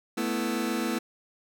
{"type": "chord", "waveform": "sawtooth", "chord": "A suspended second", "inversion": "none", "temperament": "just", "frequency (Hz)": [220, 247.5, 330], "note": ["A3", "B3", "E4"], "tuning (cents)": [0, 4, 2], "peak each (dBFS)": -27, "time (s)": [0.17, 0.99], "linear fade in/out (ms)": 10, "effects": []}